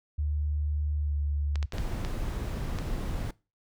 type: tone with pitch glide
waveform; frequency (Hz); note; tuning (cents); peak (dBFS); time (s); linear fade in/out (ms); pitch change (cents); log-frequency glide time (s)
sine; 74.3 to 72.64; D2 to D2; +21 to -18; -26; 0.18-1.66; 10; -39; 1-1.15
type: clicks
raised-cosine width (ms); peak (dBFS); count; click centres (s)
0.2; -20; 6; 1.557 / 1.628 / 1.723 / 1.783 / 2.049 / 2.787
type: noise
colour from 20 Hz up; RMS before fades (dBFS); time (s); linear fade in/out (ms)
brown; -32; 1.73-3.31; 5
effects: noise-tail reverb RT60 0.3 s tail -22 dB re dry